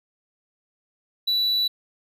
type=tone; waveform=triangle; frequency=3949 Hz; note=B7; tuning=1 cent flat; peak=-18 dBFS; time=1.27-1.68 s; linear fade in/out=10 ms; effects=none